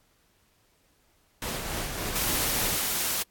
pink noise with tremolo, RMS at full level -31 dBFS, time 1.42-2.77 s, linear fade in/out 2 ms, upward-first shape triangle, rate 3.5 Hz, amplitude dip 40%
white noise, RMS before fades -28 dBFS, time 2.15-3.23 s, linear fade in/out 10 ms
effects pink hiss -66 dBFS RMS until 3.3 s + AAC 64 kbps

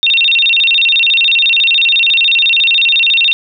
sine tone with vibrato, 3158 Hz, G7, 12 cents sharp, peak -7 dBFS, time 0.03-3.33 s, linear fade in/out 0 ms, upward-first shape square, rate 14 Hz, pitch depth 260 cents each way, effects none

